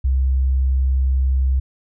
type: tone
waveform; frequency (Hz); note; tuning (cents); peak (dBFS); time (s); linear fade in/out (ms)
sine; 65.7; C2; +8; -14; 0.04-1.6; 10
effects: none